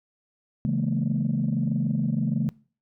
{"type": "chord", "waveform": "sine", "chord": "A# half-diminished seventh", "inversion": "first", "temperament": "equal with one note detuned", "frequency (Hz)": [138.59, 164.81, 211.6, 233.1], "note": ["C#3", "E3", "G#3", "A#3"], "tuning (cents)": [0, 0, 33, 0], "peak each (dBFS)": [-26, -28, -26, -28], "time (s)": [0.65, 2.49], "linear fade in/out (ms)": 0, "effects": ["noise-tail reverb RT60 0.4 s tail -22 dB re dry", "tanh soft clip ceiling -15 dBFS"]}